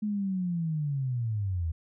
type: linear sweep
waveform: sine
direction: down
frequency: 213.9 to 77.7 Hz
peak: -27 dBFS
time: 0.02-1.72 s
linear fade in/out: 10 ms
effects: none